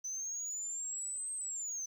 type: linear two-way sweep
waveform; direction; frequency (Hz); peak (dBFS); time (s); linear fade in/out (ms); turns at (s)
sine; up then down; 6050 to 8372 to 6050; -35; 0.04-1.86; 10; 1.34
effects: tanh soft clip ceiling -35 dBFS + 11-bit